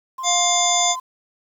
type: tone with pitch glide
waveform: sine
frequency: 1046.5 to 1026.7 Hz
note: C6 to C6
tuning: 0 to -33 cents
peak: -26 dBFS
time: 0.18-1 s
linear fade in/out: 10 ms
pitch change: -33 cents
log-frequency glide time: 0.41-0.83 s
type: harmonic tone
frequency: 704 Hz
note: F5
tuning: 14 cents sharp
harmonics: 1 / 3 / 5 / 7 / 9 / 10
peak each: -21 / -28 / -22 / -29 / -24 / -21 dBFS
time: 0.23-0.96 s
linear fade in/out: 50 ms
effects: 8-bit